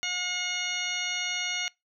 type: harmonic tone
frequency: 721 Hz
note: F#5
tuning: 45 cents flat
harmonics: 1 / 2 / 3 / 4 / 5 / 6 / 8 / 9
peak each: -44 / -39 / -32 / -33 / -39 / -39 / -38 / -41 dBFS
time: 0.03-1.68 s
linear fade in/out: 0 ms
effects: noise-tail reverb RT60 0.2 s tail -24 dB re dry